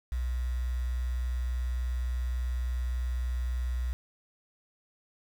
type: tone with quantisation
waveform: sine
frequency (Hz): 61.74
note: B1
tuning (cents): 0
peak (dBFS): -28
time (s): 0.12-3.93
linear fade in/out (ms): 0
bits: 8
effects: none